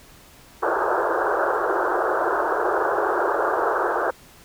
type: band-pass noise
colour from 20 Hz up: pink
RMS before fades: -22 dBFS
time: 0.62-4.11 s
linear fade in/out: 10 ms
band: 340 to 1600 Hz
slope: 96 dB/octave
effects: pink hiss -49 dBFS RMS until 4.44 s

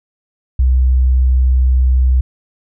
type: tone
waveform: sine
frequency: 63.8 Hz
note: C2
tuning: 43 cents flat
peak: -8 dBFS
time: 0.59-2.21 s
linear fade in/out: 5 ms
effects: none

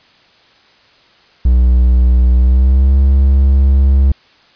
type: tone with pitch glide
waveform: triangle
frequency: 61.74 to 67.72 Hz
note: B1 to C#2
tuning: 0 to -40 cents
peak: -4 dBFS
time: 1.45-4.12 s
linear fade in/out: 5 ms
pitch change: +160 cents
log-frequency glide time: 2.35-2.95 s
effects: white hiss -48 dBFS RMS until 4.55 s + resampled to 11025 Hz

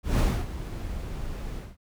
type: noise with ADSR envelope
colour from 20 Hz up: brown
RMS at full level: -19 dBFS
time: 0.03-1.77 s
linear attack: 160 ms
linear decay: 260 ms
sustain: -15 dB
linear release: 210 ms
effects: none

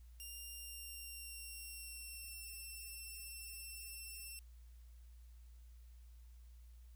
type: tone with pitch glide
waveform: 5% pulse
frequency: 2794 to 2697 Hz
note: F7 to E7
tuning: 0 to +39 cents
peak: -40 dBFS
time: 0.2-4.39 s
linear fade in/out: 0 ms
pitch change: -61 cents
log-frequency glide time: 0.55-2.44 s
effects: added 59 Hz sine -55 dBFS peak until 6.95 s + white hiss -75 dBFS RMS until 6.95 s

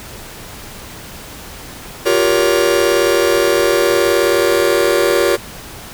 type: chord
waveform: 45% pulse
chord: G half-diminished seventh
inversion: third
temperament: just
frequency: 352.8 / 392 / 470.4 / 564.5 Hz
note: F4 / G4 / Bb4 / Db5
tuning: +18 / 0 / +16 / +31 cents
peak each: -17 dBFS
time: 2.05-5.37 s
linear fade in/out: 20 ms
effects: pink hiss -33 dBFS RMS until 5.93 s

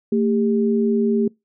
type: tone pair together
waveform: sine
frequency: 224.6 / 400.2 Hz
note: A3 / G4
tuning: +36 / +36 cents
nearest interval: minor seventh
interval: 1000 cents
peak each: -17 / -20 dBFS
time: 0.12-1.28 s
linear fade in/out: 5 ms
effects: noise-tail reverb RT60 0.2 s tail -26 dB re dry

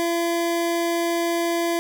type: tone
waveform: 25% pulse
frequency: 339.3 Hz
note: F4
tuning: 50 cents flat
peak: -17 dBFS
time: 0-1.79 s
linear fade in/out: 0 ms
effects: none

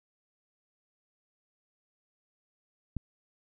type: click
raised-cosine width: 5 ms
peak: -21 dBFS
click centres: 2.967 s
effects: none

